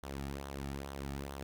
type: tone with flanger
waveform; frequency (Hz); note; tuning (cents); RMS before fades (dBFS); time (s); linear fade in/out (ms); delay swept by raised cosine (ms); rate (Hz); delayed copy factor
sawtooth; 69.2; C#2; -2; -42; 0.03-1.43; 0; 0.4 to 2; 2.3; -0.6
effects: none